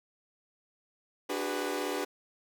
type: chord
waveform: sawtooth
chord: G# half-diminished seventh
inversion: second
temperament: equal with one note detuned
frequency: 293.7 / 370 / 406.3 / 493.9 Hz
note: D4 / F#4 / G#4 / B4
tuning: 0 / 0 / -38 / 0 cents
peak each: -33 dBFS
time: 1.29-2.05 s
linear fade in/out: 10 ms
effects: none